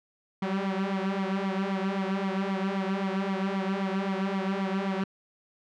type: tone with flanger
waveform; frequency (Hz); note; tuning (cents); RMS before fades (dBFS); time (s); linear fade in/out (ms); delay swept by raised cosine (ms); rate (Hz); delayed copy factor
sawtooth; 193.4; G3; -23; -29; 0.42-5.04; 5; 0.89 to 4.49; 3.8; +0.75
effects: low-pass 3000 Hz 12 dB/octave